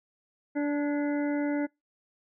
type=harmonic tone with a mistuned harmonic; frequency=290.9 Hz; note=D4; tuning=16 cents flat; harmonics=1 / 2 / 3 / 5 / 6 / 7; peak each=-26 / -34 / -41 / -43 / -47 / -43 dBFS; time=0.55-1.67 s; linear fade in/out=20 ms; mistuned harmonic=6; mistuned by=-54 cents; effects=noise-tail reverb RT60 0.2 s tail -25 dB re dry